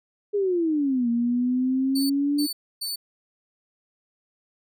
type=exponential two-way sweep; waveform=sine; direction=down then up; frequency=418.5 to 233.1 to 295.2 Hz; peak=-20 dBFS; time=0.33-2.47 s; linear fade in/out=20 ms; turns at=1.09 s
type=tone bursts; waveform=sawtooth; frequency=4504 Hz; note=C#8; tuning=27 cents sharp; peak=-25 dBFS; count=3; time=1.95-2.96 s; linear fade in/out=10 ms; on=150 ms; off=280 ms
effects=none